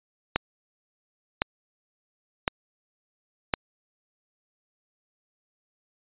click train, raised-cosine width 0.3 ms, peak -5 dBFS, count 4, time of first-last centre 0.36-3.538 s, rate 0.944 Hz, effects resampled to 8000 Hz

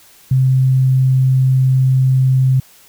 sine tone, 130.81 Hz, C3, in tune, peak -9 dBFS, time 0.31-2.6 s, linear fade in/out 5 ms, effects white hiss -46 dBFS RMS until 2.88 s

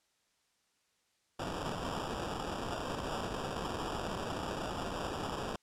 white noise with sample-and-hold, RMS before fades -38 dBFS, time 1.39-5.56 s, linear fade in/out 5 ms, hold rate 2100 Hz, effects white hiss -75 dBFS RMS until 5.62 s + low-pass 8000 Hz 12 dB/octave

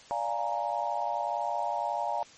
sine chord, Bb dominant seventh, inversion first, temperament equal, 587.3 / 698.5 / 830.6 / 932.3 Hz, D5 / F5 / Ab5 / Bb5, 0 / 0 / 0 / 0 cents, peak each -36 / -33 / -33 / -33 dBFS, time 0.11-2.23 s, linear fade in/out 0 ms, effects white hiss -53 dBFS RMS until 2.37 s + MP3 32 kbps

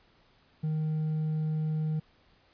sine tone with hard clipping, 155.56 Hz, D#3, in tune, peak -28 dBFS, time 0.63-2 s, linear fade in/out 10 ms, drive 2 dB, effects pink hiss -64 dBFS RMS until 2.53 s + resampled to 11025 Hz

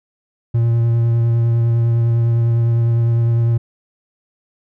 triangle tone with vibrato, 116.54 Hz, A#2, in tune, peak -10 dBFS, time 0.54-3.58 s, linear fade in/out 10 ms, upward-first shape sine, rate 9.9 Hz, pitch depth 14 cents each way, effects none

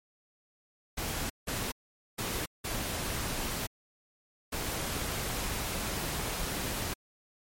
pink noise bursts at uneven times, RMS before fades -34 dBFS, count 5, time 0.97-1.3 / 1.47-1.72 / 2.18-2.46 / 2.64-3.67 / 4.52-6.94 s, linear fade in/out 10 ms, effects MP3 64 kbps

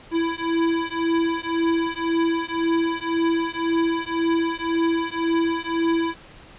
square beating tone pair, 330.7 / 332.6 Hz, E4 / E4, +6 / +16 cents, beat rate 1.9 Hz, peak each -24 dBFS, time 0.11-6.15 s, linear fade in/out 50 ms, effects pink hiss -46 dBFS RMS until 6.58 s + resampled to 8000 Hz

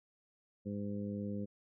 harmonic tone, 102 Hz, G#2, 31 cents flat, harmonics 1 / 2 / 3 / 4 / 5, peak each -44 / -38 / -47 / -49 / -47 dBFS, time 0.65-1.46 s, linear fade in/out 20 ms, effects none

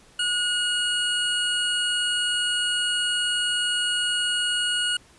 square tone pair together, 1451.2 / 2884 Hz, F#6 / F#7, -34 / -45 cents, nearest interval octave, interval 1189 cents, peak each -28 / -24 dBFS, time 0.19-4.97 s, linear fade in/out 5 ms, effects pink hiss -54 dBFS RMS until 5.18 s + resampled to 24000 Hz

